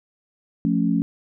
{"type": "chord", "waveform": "sine", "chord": "F augmented", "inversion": "none", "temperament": "equal", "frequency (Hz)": [174.61, 220, 277.2], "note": ["F3", "A3", "C#4"], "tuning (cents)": [0, 0, 0], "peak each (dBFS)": -22, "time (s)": [0.65, 1.02], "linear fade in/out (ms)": 0, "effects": []}